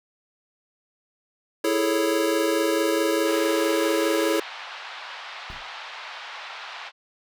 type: chord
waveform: square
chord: A major seventh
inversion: second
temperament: equal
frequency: 329.6 / 415.3 / 440 / 554.4 Hz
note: E4 / G#4 / A4 / C#5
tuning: 0 / 0 / 0 / 0 cents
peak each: -25 / -28 / -28 / -27 dBFS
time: 1.64-4.4 s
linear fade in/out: 5 ms
type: band-pass noise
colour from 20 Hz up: pink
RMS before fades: -38 dBFS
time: 3.24-6.92 s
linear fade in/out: 50 ms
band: 780 to 4100 Hz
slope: 24 dB/octave
type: noise with exponential decay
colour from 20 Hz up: brown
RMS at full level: -37 dBFS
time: 5.5-5.73 s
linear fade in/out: 1 ms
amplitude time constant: 50 ms
effects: none